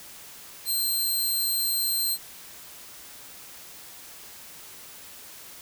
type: tone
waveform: 10% pulse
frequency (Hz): 4139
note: C8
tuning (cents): -20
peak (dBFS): -17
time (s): 0.65-2.18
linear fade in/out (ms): 50
effects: white hiss -45 dBFS RMS until 5.61 s